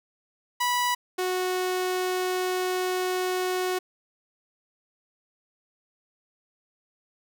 sawtooth tone pair in turn, 981 / 367.5 Hz, B5 / F#4, -12 / -12 cents, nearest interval octave + perfect fourth, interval 1700 cents, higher first, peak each -19 / -21 dBFS, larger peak first, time 0.6-0.95 / 1.18-3.79 s, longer second, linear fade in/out 10 ms, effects none

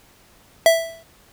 square tone with exponential decay, 659.3 Hz, E5, in tune, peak -8 dBFS, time 0.66-1.03 s, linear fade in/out 1 ms, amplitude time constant 79 ms, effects pink hiss -53 dBFS RMS until 1.32 s

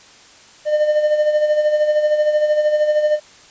triangle tone with tremolo, 604 Hz, D5, 48 cents sharp, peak -9 dBFS, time 0.65-3.2 s, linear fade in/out 50 ms, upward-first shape sine, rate 13 Hz, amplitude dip 55%, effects white hiss -45 dBFS RMS until 3.5 s + resampled to 16000 Hz

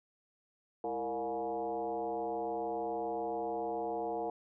sine tone with frequency modulation, 587.3 Hz, D5, in tune, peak -33 dBFS, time 0.84-4.3 s, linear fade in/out 2 ms, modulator 127 Hz, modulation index 2, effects none

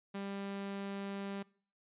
sawtooth tone, 198.1 Hz, G3, 18 cents sharp, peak -35 dBFS, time 0.14-1.43 s, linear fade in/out 10 ms, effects noise-tail reverb RT60 0.5 s tail -24 dB re dry + resampled to 8000 Hz

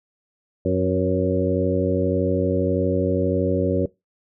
harmonic tone with a mistuned harmonic, 92.5 Hz, F#2, in tune, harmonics 1 / 2 / 3 / 4 / 5 / 6, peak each -25 / -25 / -25 / -25 / -25 / -25 dBFS, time 0.65-3.86 s, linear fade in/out 5 ms, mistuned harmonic 5, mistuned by +40 cents, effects noise-tail reverb RT60 0.2 s tail -21 dB re dry

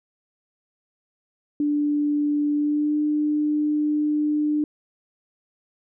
sine tone with pitch glide, 293.7 to 299.5 Hz, D4 to D4, 0 to +34 cents, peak -19 dBFS, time 1.6-4.64 s, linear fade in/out 2 ms, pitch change +34 cents, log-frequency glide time 2.54-2.96 s, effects none

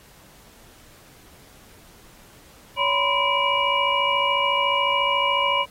sine tone cluster, 563 / 976 / 1030 / 2319 / 2893 Hz, C#5 / B5 / C6 / D7 / F#7, +27 / -21 / -28 / -22 / -40 cents, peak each -27 / -24 / -24 / -25 / -25 dBFS, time 2.76-5.66 s, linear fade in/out 50 ms, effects pink hiss -51 dBFS RMS until 5.7 s + AAC 48 kbps

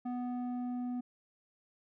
square tone with low-pass filter sweep, 246.9 Hz, B3, in tune, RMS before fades -37 dBFS, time 0.05-1.01 s, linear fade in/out 10 ms, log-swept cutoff 840 to 500 Hz, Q 1.2, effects none

